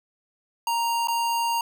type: tone with dropouts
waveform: square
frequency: 932.3 Hz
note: A#5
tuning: in tune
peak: -23 dBFS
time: 0.67-1.61 s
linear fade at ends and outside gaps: 2 ms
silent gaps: 1.073-1.083 s
effects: none